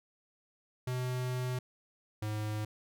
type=tone pair in turn; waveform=square; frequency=126.3 / 106.75 Hz; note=B2 / G#2; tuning=+39 / +48 cents; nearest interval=minor third; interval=291 cents; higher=first; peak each=-33 / -34 dBFS; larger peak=first; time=0.87-1.59 / 2.22-2.65 s; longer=first; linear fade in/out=5 ms; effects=none